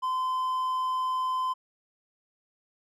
triangle tone, 1027 Hz, C6, 33 cents flat, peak -24 dBFS, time 0.02-1.54 s, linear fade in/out 20 ms, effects none

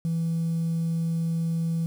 sine tone, 165.2 Hz, E3, 4 cents sharp, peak -22 dBFS, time 0.05-1.86 s, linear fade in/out 0 ms, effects tanh soft clip ceiling -20 dBFS + 8-bit

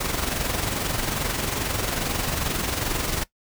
pink noise with amplitude modulation, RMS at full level -24 dBFS, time 0-3.24 s, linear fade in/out 10 ms, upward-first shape sine, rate 22.4 Hz, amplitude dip 50%, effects noise-tail reverb RT60 0.1 s tail -19 dB re dry

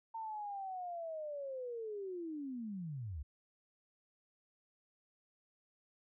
sine linear sweep, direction down, 910 to 63.1 Hz, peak -40 dBFS, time 0.14-3.23 s, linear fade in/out 10 ms, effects none

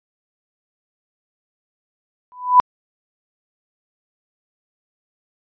sine tone with exponential growth, 995 Hz, B5, 13 cents sharp, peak -3 dBFS, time 2.32-2.6 s, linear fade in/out 0 ms, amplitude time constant 59 ms, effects resampled to 11025 Hz

